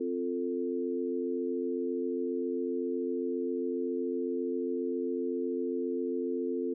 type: chord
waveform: sine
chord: F major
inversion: second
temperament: equal with one note detuned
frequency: 261.6 / 349.2 / 443.6 Hz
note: C4 / F4 / A4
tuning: 0 / 0 / +14 cents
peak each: -34 dBFS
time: 0-6.74 s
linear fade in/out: 10 ms
effects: none